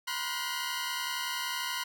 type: tone cluster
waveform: 15% pulse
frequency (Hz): 966 / 1037 / 1434 / 1519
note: B5 / C6 / F6 / F#6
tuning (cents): -39 / -16 / +45 / +45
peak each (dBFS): -31 / -30 / -31 / -35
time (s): 0.07-1.84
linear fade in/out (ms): 10
effects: none